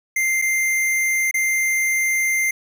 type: tone with dropouts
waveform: square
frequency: 2093 Hz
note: C7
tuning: in tune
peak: -18 dBFS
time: 0.16-2.51 s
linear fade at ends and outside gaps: 5 ms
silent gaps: 0.417-0.421 / 1.312-1.341 s
effects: none